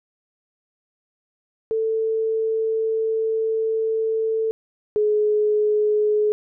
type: tone pair in turn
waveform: sine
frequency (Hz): 443.9 / 422.6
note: A4 / G#4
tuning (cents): +15 / +30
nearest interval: minor second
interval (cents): 85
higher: first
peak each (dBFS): -19 / -16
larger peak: second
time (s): 1.71-4.51 / 4.96-6.32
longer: first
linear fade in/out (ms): 0
effects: none